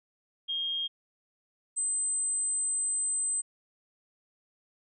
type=tone pair in turn; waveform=sine; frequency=3234 / 8149 Hz; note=G#7 / C9; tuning=-47 / -47 cents; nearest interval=octave + major third; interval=1600 cents; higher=second; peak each=-29 / -27 dBFS; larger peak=second; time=0.48-0.88 / 1.76-3.42 s; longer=second; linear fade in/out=20 ms; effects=none